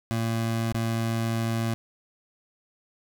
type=tone with dropouts; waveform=25% pulse; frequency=114 Hz; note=A#2; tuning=38 cents flat; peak=-21 dBFS; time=0.11-1.74 s; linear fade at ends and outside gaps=0 ms; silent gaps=0.724-0.745 s; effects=none